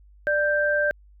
sine tone pair together, 591.4 / 1571 Hz, D5 / G6, +12 / +3 cents, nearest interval octave + perfect fourth, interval 1691 cents, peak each -22 dBFS, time 0.27-0.91 s, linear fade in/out 0 ms, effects added 50 Hz sine -49 dBFS peak until 1.2 s

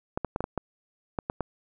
clicks, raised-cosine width 1 ms, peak -14 dBFS, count 9, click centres 0.175 / 0.247 / 0.361 / 0.406 / 0.441 / 0.577 / 1.188 / 1.299 / 1.407 s, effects none

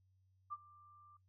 sine tone with ADSR envelope, 1184 Hz, D6, 14 cents sharp, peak -39 dBFS, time 0.5-1.17 s, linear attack 28 ms, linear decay 38 ms, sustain -21 dB, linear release 6 ms, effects noise-tail reverb RT60 0.1 s tail -19 dB re dry + added 94 Hz sine -70 dBFS peak until 1.28 s

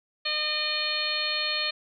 harmonic tone, 608 Hz, D#5, 40 cents flat, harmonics 1 / 2 / 3 / 4 / 5 / 6 / 7, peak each -38 / -38 / -35 / -32 / -34 / -34 / -29 dBFS, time 0.25-1.71 s, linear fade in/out 10 ms, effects none

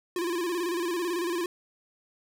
square tone with vibrato, 347.5 Hz, F4, 9 cents flat, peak -28 dBFS, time 0.16-1.46 s, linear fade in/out 2 ms, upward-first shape square, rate 18 Hz, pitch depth 67 cents each way, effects none

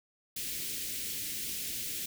white band-stop noise, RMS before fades -37 dBFS, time 0.36-2.06 s, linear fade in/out 5 ms, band 420 to 2100 Hz, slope 24 dB/octave, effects none

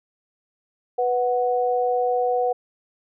sine tone pair together, 493.9 / 738.7 Hz, B4 / F#5, 0 / -3 cents, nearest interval perfect fifth, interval 697 cents, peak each -21 / -22 dBFS, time 0.98-2.53 s, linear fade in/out 10 ms, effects none

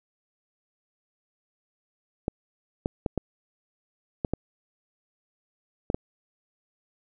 clicks, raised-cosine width 2 ms, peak -12 dBFS, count 8, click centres 2.281 / 2.859 / 3.062 / 3.177 / 4.248 / 4.336 / 5.901 / 5.945 s, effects none

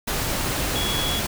sine tone in noise, 3358 Hz, G#7, 18 cents sharp, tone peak -26 dBFS, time 0.75-1.2 s, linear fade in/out 10 ms, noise pink, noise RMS -25 dBFS, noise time 0.07-1.27 s, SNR -4 dB, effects none

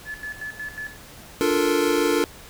sine tone with tremolo, 1724 Hz, A6, 36 cents flat, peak -29 dBFS, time 0.05-0.97 s, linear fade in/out 50 ms, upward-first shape square, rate 5.5 Hz, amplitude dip 75%
square chord, Bb major seventh, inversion first, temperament equal, 293.7 / 349.2 / 440 / 466.2 Hz, D4 / F4 / A4 / Bb4, 0 / 0 / 0 / 0 cents, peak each -25 dBFS, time 1.41-2.24 s, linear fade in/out 0 ms
effects pink hiss -44 dBFS RMS until 2.49 s

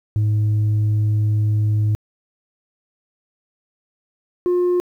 sine tone pair in turn, 106.2 / 356.5 Hz, G#2 / F4, +39 / +36 cents, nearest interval octave + major sixth, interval 2097 cents, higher second, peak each -12 dBFS, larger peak neither, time 0.16-1.95 / 4.46-4.8 s, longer first, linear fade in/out 0 ms, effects tanh soft clip ceiling -14 dBFS + 9-bit

